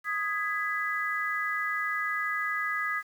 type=chord; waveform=sine; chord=G# minor; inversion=second; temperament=just; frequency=1245.9 / 1661.2 / 1993.5 Hz; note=D#6 / G#6 / B6; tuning=+2 / 0 / +16 cents; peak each=-32 dBFS; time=0.04-3.03 s; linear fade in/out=50 ms; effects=9-bit